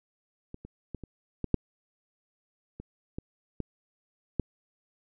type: clicks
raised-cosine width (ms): 3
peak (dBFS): -27 / -30 / -23 / -28 / -18 / -9 / -27 / -22 / -19 / -13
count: 10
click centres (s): 0.544 / 0.65 / 0.947 / 1.037 / 1.443 / 1.543 / 2.8 / 3.185 / 3.603 / 4.397
effects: none